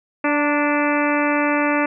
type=harmonic tone with a mistuned harmonic; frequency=292.3 Hz; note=D4; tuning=8 cents flat; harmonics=1 / 2 / 3 / 4 / 5 / 6 / 7 / 8 / 9; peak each=-20 / -23 / -25 / -26 / -27 / -28 / -28 / -29 / -30 dBFS; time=0.24-1.86 s; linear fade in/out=5 ms; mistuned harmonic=3; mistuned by=+28 cents; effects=none